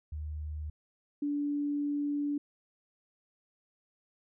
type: tone pair in turn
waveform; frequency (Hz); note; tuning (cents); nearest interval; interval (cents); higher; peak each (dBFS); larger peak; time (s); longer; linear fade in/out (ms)
sine; 76.1 / 289.7; D#2 / D4; -38 / -24; octave + major seventh; 2314; second; -35 / -29; second; 0.12-0.7 / 1.22-2.38; second; 5
effects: none